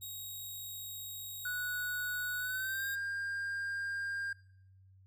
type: tone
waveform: 5% pulse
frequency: 3789 Hz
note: A#7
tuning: 27 cents sharp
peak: -34 dBFS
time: 0.01-2.96 s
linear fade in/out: 20 ms
type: tone with pitch glide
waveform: triangle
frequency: 1470 to 1603 Hz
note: F#6 to G6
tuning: -12 to +38 cents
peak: -33 dBFS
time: 1.45-4.33 s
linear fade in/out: 5 ms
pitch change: +150 cents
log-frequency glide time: 2.38-2.88 s
effects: noise-tail reverb RT60 0.8 s tail -20 dB re dry + added 95 Hz sine -58 dBFS peak until 5.06 s